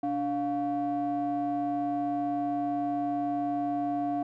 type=ring-modulated tone; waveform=triangle; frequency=207.7 Hz; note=G#3; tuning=in tune; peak=-22 dBFS; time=0.03-4.23 s; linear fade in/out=5 ms; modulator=498 Hz; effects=none